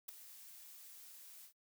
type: noise with ADSR envelope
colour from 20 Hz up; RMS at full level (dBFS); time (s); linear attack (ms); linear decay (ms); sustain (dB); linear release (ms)
blue; -41; 0.08-1.53; 11; 3; -15; 86
effects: noise-tail reverb RT60 0.1 s tail -24 dB re dry